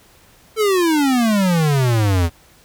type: exponential sweep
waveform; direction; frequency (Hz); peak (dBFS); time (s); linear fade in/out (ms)
square; down; 449.7 to 81.2; -14; 0.56-2.3; 50
effects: pink hiss -50 dBFS RMS until 2.64 s